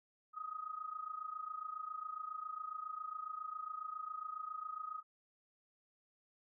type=tone with amplitude modulation; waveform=sine; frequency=1256 Hz; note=D#6; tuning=16 cents sharp; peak=-38 dBFS; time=0.33-5.03 s; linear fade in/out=50 ms; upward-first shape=sine; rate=27.3 Hz; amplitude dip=80%; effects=none